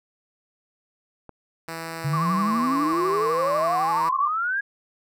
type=clicks; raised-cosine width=1 ms; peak=-27 dBFS; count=2; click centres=1.293 / 2.933 s
type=tone; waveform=5% pulse; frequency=164 Hz; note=E3; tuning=9 cents flat; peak=-20 dBFS; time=1.68-4.09 s; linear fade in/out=2 ms
type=exponential sweep; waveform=sine; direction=up; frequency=138.59 to 1661.2 Hz; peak=-22 dBFS; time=2.04-4.61 s; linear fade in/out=10 ms
type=tone with vibrato; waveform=sine; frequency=1108.7 Hz; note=C#6; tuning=in tune; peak=-23 dBFS; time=2.13-4.28 s; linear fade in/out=5 ms; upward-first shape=triangle; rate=12 Hz; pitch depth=130 cents each way
effects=none